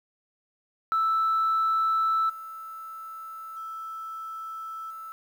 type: tone with level steps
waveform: sine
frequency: 1318.5 Hz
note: E6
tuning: in tune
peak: -20 / -37 / -34 / -37 dBFS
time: 0.92-5.12 s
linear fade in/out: 0 ms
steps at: 2.29 / 3.56 / 4.9 s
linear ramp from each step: 10 ms
effects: tanh soft clip ceiling -18 dBFS + 9-bit